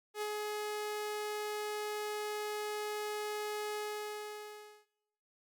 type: tone with ADSR envelope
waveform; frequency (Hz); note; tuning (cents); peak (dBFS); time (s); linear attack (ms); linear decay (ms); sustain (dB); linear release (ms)
sawtooth; 421; G#4; +24; -30; 0.14-4.86; 77; 54; -2; 1100
effects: noise-tail reverb RT60 0.9 s tail -19 dB re dry + Opus 48 kbps